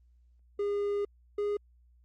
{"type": "tone pair in turn", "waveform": "triangle", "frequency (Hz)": [407.2, 411.7], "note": ["G#4", "G#4"], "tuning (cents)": [-34, -15], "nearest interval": "unison", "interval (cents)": 19, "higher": "second", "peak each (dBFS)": -26, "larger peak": "neither", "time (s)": [[0.59, 1.05], [1.38, 1.57]], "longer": "first", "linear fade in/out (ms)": 5, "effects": ["added 60 Hz sine -59 dBFS peak until 2.04 s", "Opus 32 kbps"]}